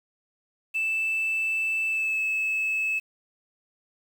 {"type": "tone with pitch glide", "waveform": "sine", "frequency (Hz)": [2641, 2600], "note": ["E7", "E7"], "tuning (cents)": [3, -24], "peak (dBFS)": -22, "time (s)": [0.74, 3], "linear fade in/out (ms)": 20, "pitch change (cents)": -27, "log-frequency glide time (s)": [1.88, 2.2], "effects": ["tanh soft clip ceiling -21 dBFS", "8-bit"]}